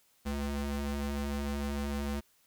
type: ring-modulated tone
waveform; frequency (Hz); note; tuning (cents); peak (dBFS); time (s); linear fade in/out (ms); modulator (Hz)
45% pulse; 141.8; C#3; +40; -29; 0.25-2.21; 20; 74.2
effects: white hiss -68 dBFS RMS until 2.46 s